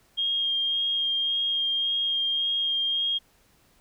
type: tone with vibrato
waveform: sine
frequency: 3231 Hz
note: G#7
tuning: 48 cents flat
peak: -23 dBFS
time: 0.17-3.19 s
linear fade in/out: 20 ms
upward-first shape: sine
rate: 1.8 Hz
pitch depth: 13 cents each way
effects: pink hiss -62 dBFS RMS until 3.8 s